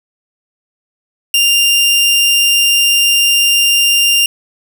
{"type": "tone", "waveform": "sawtooth", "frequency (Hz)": 2794, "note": "F7", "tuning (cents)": 0, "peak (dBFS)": -5, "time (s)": [1.34, 4.26], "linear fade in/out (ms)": 2, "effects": []}